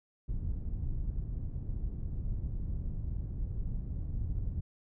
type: low-pass noise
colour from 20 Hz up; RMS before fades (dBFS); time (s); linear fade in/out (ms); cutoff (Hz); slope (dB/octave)
pink; -35; 0.28-4.61; 10; 110; 12
effects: none